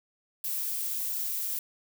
violet noise, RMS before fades -32 dBFS, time 0.44-1.59 s, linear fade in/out 2 ms, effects none

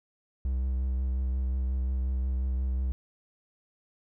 triangle tone with vibrato, 64.4 Hz, C2, 27 cents flat, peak -24 dBFS, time 0.45-2.92 s, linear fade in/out 0 ms, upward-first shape sine, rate 5.6 Hz, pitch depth 25 cents each way, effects none

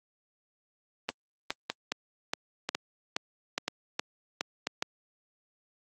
two click trains, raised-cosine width 0.2 ms, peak -12 / -11 dBFS, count 4 / 10, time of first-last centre 1.7-4.67 / 1.09-4.824 s, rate 1.01 / 2.41 Hz, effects high-pass 200 Hz 12 dB/octave + Opus 24 kbps

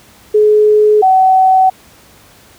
sine tone pair in turn, 423.9 / 755.3 Hz, G#4 / F#5, +35 / +35 cents, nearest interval minor seventh, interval 1000 cents, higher second, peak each -5 dBFS, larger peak neither, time 0.34-1.02 / 1.02-1.7 s, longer neither, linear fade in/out 10 ms, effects pink hiss -43 dBFS RMS until 2.58 s + high-pass 60 Hz 12 dB/octave

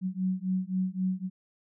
sine beating tone pair, 184.4 / 188.2 Hz, F#3 / F#3, -6 / +30 cents, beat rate 3.8 Hz, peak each -30 dBFS, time 0.01-1.3 s, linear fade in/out 50 ms, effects none

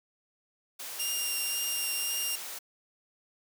white noise, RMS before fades -40 dBFS, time 0.79-2.59 s, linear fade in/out 10 ms
10% pulse tone with vibrato, 2796 Hz, F7, 1 cent sharp, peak -22 dBFS, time 0.99-2.36 s, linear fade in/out 10 ms, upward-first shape triangle, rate 1.9 Hz, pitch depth 13 cents each way
effects high-pass 400 Hz 12 dB/octave

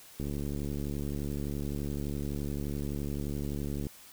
click train, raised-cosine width 3 ms, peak -23 dBFS, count 264, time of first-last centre 0.2-3.868 s, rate 71.7 Hz, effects white hiss -53 dBFS RMS until 4.12 s

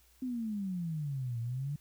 sine exponential two-way sweep, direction down then up, 261.6 to 114.6 to 149.2 Hz, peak -33 dBFS, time 0.22-1.76 s, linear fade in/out 5 ms, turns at 1.4 s, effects added 60 Hz sine -65 dBFS peak until 1.8 s + white hiss -66 dBFS RMS until 1.8 s

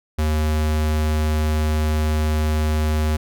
square tone, 77 Hz, D#2, 17 cents flat, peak -18 dBFS, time 0.18-3.17 s, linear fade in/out 10 ms, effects none

